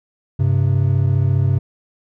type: tone pair together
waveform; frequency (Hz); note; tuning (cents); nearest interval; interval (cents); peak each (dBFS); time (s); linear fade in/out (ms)
triangle; 98 / 132.76; G2 / C3; 0 / +26; perfect fourth; 526; -14; 0.39-1.59; 10
effects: none